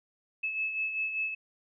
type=beating tone pair; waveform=sine; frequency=2600 / 2605.1 Hz; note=E7 / E7; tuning=-24 / -21 cents; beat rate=5.1 Hz; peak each=-30 / -39 dBFS; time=0.43-1.35 s; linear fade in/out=10 ms; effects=none